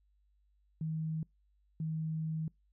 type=tone bursts at uneven times; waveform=sine; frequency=158.5 Hz; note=D#3; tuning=32 cents sharp; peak=-33 dBFS; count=2; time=0.81-1.23 / 1.8-2.48 s; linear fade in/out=2 ms; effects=noise-tail reverb RT60 0.2 s tail -26 dB re dry + added 50 Hz sine -68 dBFS peak until 2.72 s